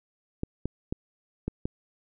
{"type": "clicks", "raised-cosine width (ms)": 3, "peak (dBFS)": -16, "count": 5, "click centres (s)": [0.434, 0.656, 0.925, 1.48, 1.655], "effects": []}